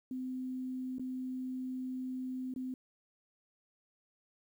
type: tone with dropouts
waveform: sine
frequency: 256.7 Hz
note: C4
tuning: 33 cents flat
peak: -36 dBFS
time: 0.11-2.74 s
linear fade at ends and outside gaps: 2 ms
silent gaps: 0.984-0.995 / 2.539-2.561 s
effects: 11-bit